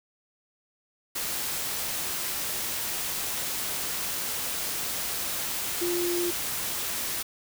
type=tone in noise; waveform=sine; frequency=349.2 Hz; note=F4; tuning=in tune; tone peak=-26 dBFS; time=5.81-6.31 s; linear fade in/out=10 ms; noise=white; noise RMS=-31 dBFS; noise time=1.15-7.23 s; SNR=+2 dB; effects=none